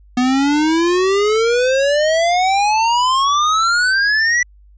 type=exponential sweep; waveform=square; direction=up; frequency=245.5 to 1975.5 Hz; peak=-13 dBFS; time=0.17-4.43 s; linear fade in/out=5 ms; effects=added 50 Hz sine -43 dBFS peak until 4.77 s + resampled to 16000 Hz